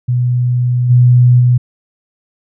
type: tone with level steps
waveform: sine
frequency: 123.47 Hz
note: B2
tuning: in tune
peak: -10 / -4 / -6 dBFS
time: 0.08-1.58 s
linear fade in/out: 10 ms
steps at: 0.89 / 1.39 s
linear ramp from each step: 20 ms
effects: none